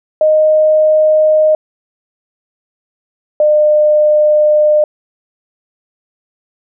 sine tone pair in turn, 619 / 603.8 Hz, D#5 / D5, -9 / +48 cents, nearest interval unison, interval 43 cents, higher first, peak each -6 dBFS, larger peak neither, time 0.21-1.55 / 3.4-4.84 s, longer second, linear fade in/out 2 ms, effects none

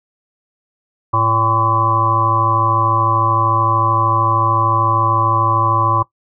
harmonic tone with a mistuned harmonic, 113.3 Hz, A#2, 49 cents flat, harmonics 1 / 3 / 5 / 7 / 9 / 10, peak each -19 / -26 / -26 / -26 / -16 / -16 dBFS, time 1.13-6.03 s, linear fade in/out 10 ms, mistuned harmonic 1, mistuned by -53 cents, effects noise-tail reverb RT60 0.1 s tail -18 dB re dry

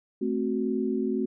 sine chord, F# diminished, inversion first, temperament equal, 220 / 261.6 / 370 Hz, A3 / C4 / F#4, 0 / 0 / 0 cents, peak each -29 dBFS, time 0.21-1.26 s, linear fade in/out 10 ms, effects none

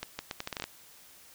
accelerating click train, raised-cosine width 0.2 ms, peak -17 dBFS, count 10, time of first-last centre 0.03-0.64 s, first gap 160 ms, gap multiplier 0.76, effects white hiss -55 dBFS RMS until 1.34 s

